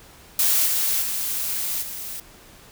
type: noise with level steps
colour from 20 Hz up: blue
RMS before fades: -19 / -22 / -26 / -33 dBFS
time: 0.39-2.2 s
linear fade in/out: 2 ms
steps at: 0.65 / 1.01 / 1.81 s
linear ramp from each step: 20 ms
effects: pink hiss -48 dBFS RMS until 2.71 s